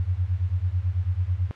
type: beating tone pair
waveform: sine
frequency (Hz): 86 / 95.1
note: F2 / F#2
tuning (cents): -26 / +48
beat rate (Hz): 9.1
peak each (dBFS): -25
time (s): 0-1.51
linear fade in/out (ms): 0
effects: white hiss -47 dBFS RMS until 1.55 s + low-pass 2000 Hz 12 dB/octave